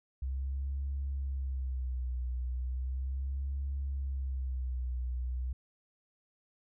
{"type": "tone with vibrato", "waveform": "sine", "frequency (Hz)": 65.41, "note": "C2", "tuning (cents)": 0, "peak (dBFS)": -31, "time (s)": [0.22, 5.53], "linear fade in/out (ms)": 5, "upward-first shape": "sine", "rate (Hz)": 0.36, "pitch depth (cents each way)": 91, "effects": ["tanh soft clip ceiling -28 dBFS"]}